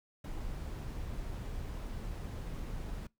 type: noise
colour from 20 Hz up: brown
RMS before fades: -40 dBFS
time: 0.24-3.07 s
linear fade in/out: 5 ms
effects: noise-tail reverb RT60 0.2 s tail -23 dB re dry

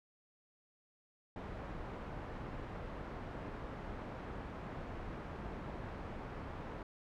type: low-pass noise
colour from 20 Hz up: pink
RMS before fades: -45 dBFS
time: 1.36-6.83 s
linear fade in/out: 2 ms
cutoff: 1400 Hz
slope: 12 dB/octave
effects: none

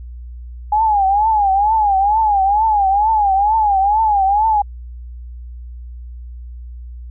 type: tone with vibrato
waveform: sine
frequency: 826 Hz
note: G#5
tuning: 10 cents flat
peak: -11 dBFS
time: 0.72-4.62 s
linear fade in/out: 5 ms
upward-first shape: triangle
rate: 2.2 Hz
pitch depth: 150 cents each way
effects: added 60 Hz sine -29 dBFS peak until 7.1 s

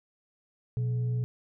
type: tone with frequency modulation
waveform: sine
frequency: 122.1 Hz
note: B2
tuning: 19 cents flat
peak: -26 dBFS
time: 0.77-1.24 s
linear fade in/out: 0 ms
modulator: 303 Hz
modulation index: 0.23
effects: none

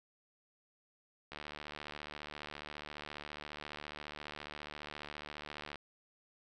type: click train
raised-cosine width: 0.3 ms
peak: -28 dBFS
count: 332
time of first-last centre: 1.32-5.757 s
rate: 74.6 Hz
effects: none

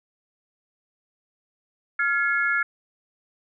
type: tone cluster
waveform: sine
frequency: 1393 / 1697 / 2173 Hz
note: F6 / G#6 / C#7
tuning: -5 / +37 / -35 cents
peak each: -23 / -24 / -28 dBFS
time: 1.99-2.63 s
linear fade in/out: 5 ms
effects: none

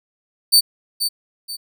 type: tone with echo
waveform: sawtooth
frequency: 4561 Hz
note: C#8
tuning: 49 cents sharp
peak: -6 dBFS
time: 0.52-0.61 s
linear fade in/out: 20 ms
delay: 480 ms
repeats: 2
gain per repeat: -9 dB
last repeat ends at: 1.57 s
effects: none

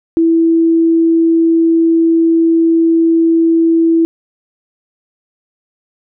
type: tone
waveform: sine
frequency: 329.6 Hz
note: E4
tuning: in tune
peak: -7 dBFS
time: 0.17-4.05 s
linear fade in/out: 0 ms
effects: none

